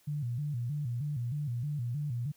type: tone with vibrato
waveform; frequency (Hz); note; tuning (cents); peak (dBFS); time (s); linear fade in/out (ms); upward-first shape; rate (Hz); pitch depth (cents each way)
sine; 133.1; C3; +30; -31; 0.07-2.32; 10; square; 3.2; 180
effects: white hiss -66 dBFS RMS until 2.36 s